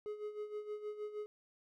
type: tone with tremolo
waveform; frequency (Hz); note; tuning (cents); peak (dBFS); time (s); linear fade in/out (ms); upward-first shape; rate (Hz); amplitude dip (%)
triangle; 420.9; G#4; +23; -36; 0.06-1.26; 0; sine; 6.4; 70
effects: none